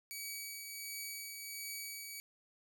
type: tone with tremolo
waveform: 10% pulse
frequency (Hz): 2274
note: C#7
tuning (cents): +44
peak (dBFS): -32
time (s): 0.11-2.2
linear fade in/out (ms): 0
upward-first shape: triangle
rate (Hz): 1.4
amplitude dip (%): 40
effects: none